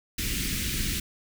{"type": "band-stop noise", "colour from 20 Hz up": "pink", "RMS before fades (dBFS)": -29, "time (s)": [0.18, 1], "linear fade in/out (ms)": 5, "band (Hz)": [300, 1900], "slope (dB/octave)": 24, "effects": []}